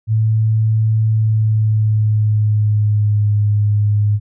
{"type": "tone with pitch glide", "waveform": "sine", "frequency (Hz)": [110, 104.19], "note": ["A2", "G#2"], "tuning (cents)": [0, 6], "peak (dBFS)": -11, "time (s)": [0.07, 4.2], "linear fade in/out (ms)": 50, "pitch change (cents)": -94, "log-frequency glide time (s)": [1.07, 3.33], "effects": []}